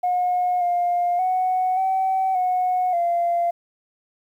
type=tone with pitch steps; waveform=sine; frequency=721 / 705 / 741 / 762 / 732 / 690 Hz; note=F#5 / F5 / F#5 / G5 / F#5 / F5; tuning=-45 / +16 / +2 / -49 / -19 / -21 cents; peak=-17 dBFS; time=0.03-3.51 s; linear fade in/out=10 ms; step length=580 ms; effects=tanh soft clip ceiling -14 dBFS + 9-bit